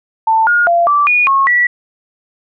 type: tone with pitch steps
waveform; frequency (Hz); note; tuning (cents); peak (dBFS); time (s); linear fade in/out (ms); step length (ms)
sine; 890 / 1428 / 687 / 1164 / 2451 / 1090 / 1947; A5 / F6 / F5 / D6 / D#7 / C#6 / B6; +20 / +38 / -29 / -16 / -27 / -29 / -25; -8; 0.27-1.67; 5; 200
effects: none